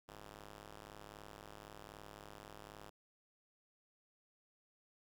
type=ring-modulated tone; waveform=5% pulse; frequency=103.83 Hz; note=G#2; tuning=in tune; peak=-38 dBFS; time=0.08-2.9 s; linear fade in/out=10 ms; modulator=239 Hz; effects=none